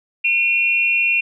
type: tone pair together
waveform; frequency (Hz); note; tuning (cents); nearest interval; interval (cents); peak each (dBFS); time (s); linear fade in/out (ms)
sine; 2424 / 2731; D#7 / F7; -46 / -39; major second; 207; -17; 0.24-1.21; 10
effects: none